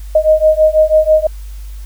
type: beating tone pair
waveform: sine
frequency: 620 / 626.1 Hz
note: D#5 / D#5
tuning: -6 / +11 cents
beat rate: 6.1 Hz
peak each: -10 dBFS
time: 0.15-1.27 s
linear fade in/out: 5 ms
effects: added 50 Hz sine -25 dBFS peak until 1.85 s + white hiss -45 dBFS RMS until 1.85 s